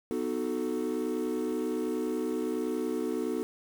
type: chord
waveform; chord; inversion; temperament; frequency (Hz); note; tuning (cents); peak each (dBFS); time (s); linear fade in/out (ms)
triangle; B dominant seventh; none; equal with one note detuned; 246.9 / 308.3 / 370 / 440; B3 / D#4 / F#4 / A4; 0 / -16 / 0 / 0; -32; 0.11-3.43; 0
effects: tanh soft clip ceiling -19 dBFS + 8-bit